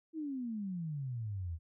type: exponential sweep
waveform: sine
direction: down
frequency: 329.5 to 78.4 Hz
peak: -36 dBFS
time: 0.13-1.59 s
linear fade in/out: 50 ms
effects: none